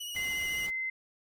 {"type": "tone with vibrato", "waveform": "sawtooth", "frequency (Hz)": 2915, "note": "F#7", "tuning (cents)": -26, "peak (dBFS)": -34, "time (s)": [0, 0.67], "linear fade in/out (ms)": 10, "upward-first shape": "triangle", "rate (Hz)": 14, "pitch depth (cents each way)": 35}
{"type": "noise", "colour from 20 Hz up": "pink", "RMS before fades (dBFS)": -47, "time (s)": [0.14, 0.71], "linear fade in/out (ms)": 20}
{"type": "tone", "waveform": "sine", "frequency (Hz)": 2064, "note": "C7", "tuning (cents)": -24, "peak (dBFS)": -31, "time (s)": [0.16, 0.9], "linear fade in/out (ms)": 5}
{"effects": []}